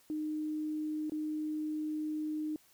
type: tone with dropouts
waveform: sine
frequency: 306.9 Hz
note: D#4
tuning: 24 cents flat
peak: -33 dBFS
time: 0.1-2.56 s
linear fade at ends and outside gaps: 1 ms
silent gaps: 1.097-1.12 s
effects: white hiss -65 dBFS RMS until 2.73 s